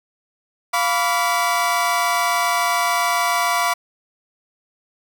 30% pulse chord, B diminished, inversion second, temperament equal with one note detuned, 698.5 / 987.8 / 1148.5 Hz, F5 / B5 / D6, 0 / 0 / -39 cents, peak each -19 dBFS, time 0.73-3.74 s, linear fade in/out 10 ms, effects none

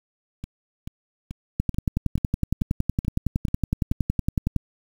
two click trains, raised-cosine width 5 ms, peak -21 / -9 dBFS, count 9 / 33, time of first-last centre 0.44-3.918 / 1.6-4.563 s, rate 2.3 / 10.8 Hz, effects 7-bit

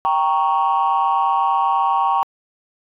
sine chord, G diminished, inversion none, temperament equal, 784 / 932.3 / 1108.7 Hz, G5 / Bb5 / Db6, 0 / 0 / 0 cents, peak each -18 dBFS, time 0.05-2.23 s, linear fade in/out 0 ms, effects tanh soft clip ceiling -9 dBFS

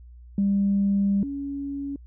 sine tone pair in turn, 199 / 280.1 Hz, G3 / C#4, +26 / +18 cents, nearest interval tritone, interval 592 cents, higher second, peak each -18 / -28 dBFS, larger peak first, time 0.38-1.23 / 1.23-1.96 s, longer first, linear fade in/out 2 ms, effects tanh soft clip ceiling -14 dBFS + added 60 Hz sine -43 dBFS peak until 2.06 s

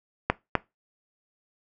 clicks, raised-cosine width 0.5 ms, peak -5 dBFS, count 2, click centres 0.3 / 0.553 s, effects noise-tail reverb RT60 0.2 s tail -19 dB re dry

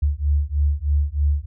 sine beating tone pair, 71.2 / 74.4 Hz, C#2 / D2, +47 / +23 cents, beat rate 3.2 Hz, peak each -20 dBFS, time 0.02-1.46 s, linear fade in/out 10 ms, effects none

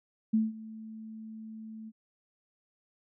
sine tone with ADSR envelope, 220 Hz, A3, in tune, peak -21 dBFS, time 0.33-1.92 s, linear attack 12 ms, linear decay 180 ms, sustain -20 dB, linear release 40 ms, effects none

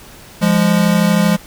square tone pair together, 173.31 / 206.1 Hz, F3 / G#3, -13 / -13 cents, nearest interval minor third, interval 300 cents, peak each -14 / -14 dBFS, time 0.41-1.37 s, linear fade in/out 20 ms, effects pink hiss -39 dBFS RMS until 1.46 s

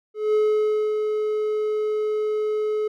triangle tone with ADSR envelope, 427.1 Hz, G#4, 48 cents sharp, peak -14 dBFS, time 0.14-2.88 s, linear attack 200 ms, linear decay 600 ms, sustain -5 dB, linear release 7 ms, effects none

